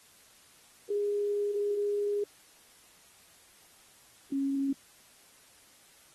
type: tone pair in turn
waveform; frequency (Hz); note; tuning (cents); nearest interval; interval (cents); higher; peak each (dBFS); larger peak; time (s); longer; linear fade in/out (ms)
sine; 410 / 274.8; G#4 / C#4; -22 / -15; perfect fifth; 693; first; -27; neither; 0.9-2.24 / 4.32-4.73; first; 5
effects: white hiss -59 dBFS RMS until 6.14 s + AAC 32 kbps